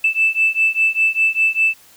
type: beating tone pair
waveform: sine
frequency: 2637 / 2642 Hz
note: E7 / E7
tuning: 0 / +3 cents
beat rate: 5 Hz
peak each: -16 dBFS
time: 0.04-1.74 s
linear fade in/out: 5 ms
effects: tanh soft clip ceiling -6 dBFS + white hiss -48 dBFS RMS until 1.96 s